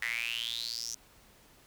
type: tone with high-pass filter sweep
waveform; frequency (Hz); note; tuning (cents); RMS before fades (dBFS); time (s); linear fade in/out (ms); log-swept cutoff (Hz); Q
sawtooth; 116.54; A#2; 0; -36; 0.02-0.95; 0; 1900 to 6100; 9.4
effects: pink hiss -60 dBFS RMS until 1.66 s